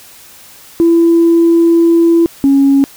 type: tone pair in turn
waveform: sine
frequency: 335.3 / 275.8 Hz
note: E4 / C#4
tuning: +30 / -9 cents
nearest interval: minor third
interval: 339 cents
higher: first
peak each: -4 dBFS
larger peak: neither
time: 0.8-2.26 / 2.44-2.84 s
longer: first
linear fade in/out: 0 ms
effects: tanh soft clip ceiling -1 dBFS + white hiss -38 dBFS RMS until 2.96 s